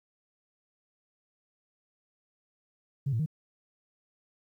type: tone with pitch steps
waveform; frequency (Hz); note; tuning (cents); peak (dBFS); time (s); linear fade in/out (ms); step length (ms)
sine; 138.5 / 112.9 / 156.3; C#3 / A2 / D#3; -1 / +45 / +8; -25; 3.06-3.261; 10; 67
effects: tanh soft clip ceiling -21 dBFS + 11-bit